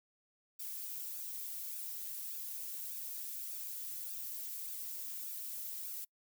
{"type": "noise with flanger", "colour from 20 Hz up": "violet", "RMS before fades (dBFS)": -43, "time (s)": [0.59, 6.05], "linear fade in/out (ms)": 10, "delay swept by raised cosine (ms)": [0.96, 3.96], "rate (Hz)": 1.7, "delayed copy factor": -0.6, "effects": ["noise-tail reverb RT60 0.1 s tail -26 dB re dry"]}